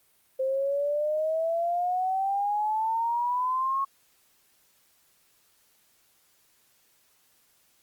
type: exponential sweep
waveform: sine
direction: up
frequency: 522 to 1100 Hz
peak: -24 dBFS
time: 0.39-3.85 s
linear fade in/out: 10 ms
effects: white hiss -65 dBFS RMS until 7.82 s + Opus 32 kbps